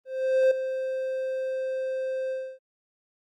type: tone with ADSR envelope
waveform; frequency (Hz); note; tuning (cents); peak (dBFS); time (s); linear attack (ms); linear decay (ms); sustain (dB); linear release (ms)
triangle; 523.3; C5; 0; -14; 0.05-2.59; 460; 6; -11; 280
effects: Opus 24 kbps